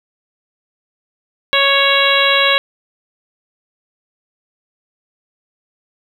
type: harmonic tone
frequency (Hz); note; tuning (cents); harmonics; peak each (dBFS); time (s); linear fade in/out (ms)
554.4; C#5; 0; 1 / 2 / 3 / 4 / 5 / 6 / 7; -18 / -18 / -18 / -18 / -18 / -18 / -18; 1.53-2.58; 0
effects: 7-bit